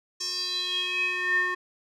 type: tone with band-pass filter sweep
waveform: square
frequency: 362.7 Hz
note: F#4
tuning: 34 cents flat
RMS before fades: -28 dBFS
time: 0.2-1.55 s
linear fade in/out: 10 ms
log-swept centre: 5800 to 1500 Hz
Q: 7.9
effects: none